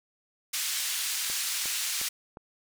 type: band-pass noise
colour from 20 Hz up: white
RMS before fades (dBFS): -31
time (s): 0.53-2.09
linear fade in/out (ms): 10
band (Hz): 1900 to 10000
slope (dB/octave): 12
type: click train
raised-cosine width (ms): 1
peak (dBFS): -29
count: 4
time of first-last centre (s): 1.3-2.371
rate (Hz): 2.8
effects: none